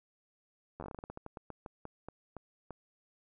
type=slowing click train; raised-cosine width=1 ms; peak=-29 dBFS; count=20; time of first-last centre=0.8-2.707 s; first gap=11 ms; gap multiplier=1.21; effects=none